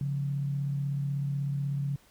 sine tone pair together, 139.9 / 176.13 Hz, C#3 / F3, +16 / +15 cents, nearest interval major third, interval 399 cents, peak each -28 / -40 dBFS, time 0.01-1.96 s, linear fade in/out 2 ms, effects pink hiss -61 dBFS RMS until 2.1 s

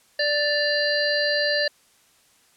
harmonic tone with a mistuned harmonic, 587.3 Hz, D5, in tune, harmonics 1 / 3 / 5 / 7 / 8, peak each -24 / -24 / -35 / -28 / -27 dBFS, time 0.19-1.68 s, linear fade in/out 5 ms, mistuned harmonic 5, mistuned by -70 cents, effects white hiss -59 dBFS RMS until 2.56 s + low-pass 11000 Hz 12 dB/octave

